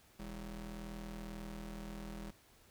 35% pulse ring-modulated tone, 122.2 Hz, B2, 18 cents flat, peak -39 dBFS, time 0.19-2.31 s, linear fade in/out 10 ms, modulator 81.3 Hz, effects pink hiss -65 dBFS RMS until 2.7 s

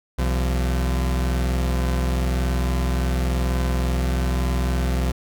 40% pulse tone pair together, 63.49 / 169.5 Hz, B1 / E3, +49 / +49 cents, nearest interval octave + perfect fourth, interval 1700 cents, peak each -19 / -28 dBFS, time 0.18-5.12 s, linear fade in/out 10 ms, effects none

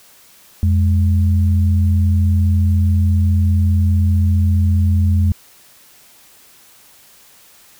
sine tone pair together, 87.53 / 207.7 Hz, F2 / G#3, +4 / 0 cents, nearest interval octave + minor third, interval 1496 cents, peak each -11 / -21 dBFS, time 0.63-5.32 s, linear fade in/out 0 ms, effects white hiss -47 dBFS RMS until 7.79 s

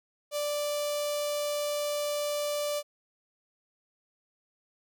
sawtooth tone with notch filter, 587.3 Hz, D5, in tune, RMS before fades -31 dBFS, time 0.31-2.83 s, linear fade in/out 50 ms, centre 1600 Hz, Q 0.84, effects none

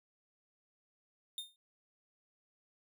45% pulse tone with exponential decay, 3640 Hz, A#7, 42 cents flat, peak -36 dBFS, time 1.38-1.56 s, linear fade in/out 1 ms, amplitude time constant 38 ms, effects none

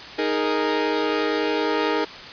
sawtooth chord, D# suspended fourth, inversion none, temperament equal, 311.1 / 415.3 / 466.2 Hz, D#4 / G#4 / A#4, 0 / 0 / 0 cents, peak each -21 dBFS, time 0.18-2.05 s, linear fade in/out 10 ms, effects white hiss -37 dBFS RMS until 2.32 s + resampled to 11025 Hz

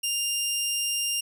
15% pulse tone, 2800 Hz, F7, 4 cents sharp, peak -18 dBFS, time 0.03-1.21 s, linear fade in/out 10 ms, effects none

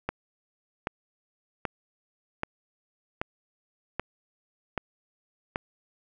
click train, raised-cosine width 0.5 ms, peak -13 dBFS, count 8, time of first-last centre 0.09-5.559 s, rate 1.28 Hz, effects none

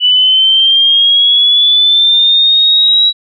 sine linear sweep, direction up, 2960 to 3890 Hz, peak -5 dBFS, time 0-3.13 s, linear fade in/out 50 ms, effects none

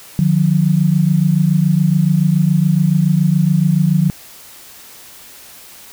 sine tone pair together, 152.3 / 179.38 Hz, D#3 / F3, -37 / +47 cents, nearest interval minor third, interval 284 cents, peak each -13 dBFS, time 0.19-4.1 s, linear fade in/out 0 ms, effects white hiss -39 dBFS RMS until 5.92 s

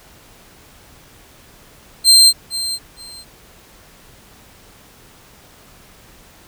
30% pulse tone with echo, 4153 Hz, C8, 14 cents flat, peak -3 dBFS, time 2.04-2.33 s, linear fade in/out 50 ms, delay 460 ms, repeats 2, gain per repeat -14 dB, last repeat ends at 3.25 s, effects pink hiss -46 dBFS RMS until 6.47 s

